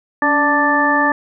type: harmonic tone with a mistuned harmonic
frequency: 293.7 Hz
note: D4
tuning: in tune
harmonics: 1 / 2 / 3 / 4 / 6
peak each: -19 / -22 / -18 / -19 / -16 dBFS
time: 0.22-1.12 s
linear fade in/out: 2 ms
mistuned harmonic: 1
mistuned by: -56 cents
effects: none